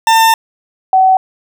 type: tone pair in turn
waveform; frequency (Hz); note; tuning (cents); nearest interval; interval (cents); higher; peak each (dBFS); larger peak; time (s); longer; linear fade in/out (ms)
40% pulse / sine; 899 / 756; A5 / F#5; +37 / +37; minor third; 300; first; -5; neither; 0.07-0.34 / 0.93-1.17; first; 2
effects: none